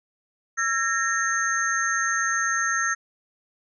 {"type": "tone cluster", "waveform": "sine", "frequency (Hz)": [1348, 1653, 1841, 6340], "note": ["E6", "G#6", "A#6", "G8"], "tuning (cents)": [38, -9, -22, 19], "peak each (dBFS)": [-26, -30, -25, -29], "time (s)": [0.57, 2.95], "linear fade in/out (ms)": 20, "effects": []}